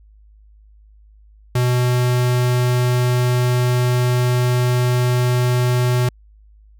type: tone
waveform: square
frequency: 124 Hz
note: B2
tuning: 7 cents sharp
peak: -15 dBFS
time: 1.55-6.09 s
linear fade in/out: 5 ms
effects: added 52 Hz sine -45 dBFS peak until 6.79 s